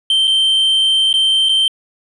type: tone with dropouts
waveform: triangle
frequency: 3124 Hz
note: G7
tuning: 7 cents flat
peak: -9 dBFS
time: 0.1-1.68 s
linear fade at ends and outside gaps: 2 ms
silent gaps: 0.273-0.277 / 1.129-1.139 / 1.488-1.492 s
effects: resampled to 24000 Hz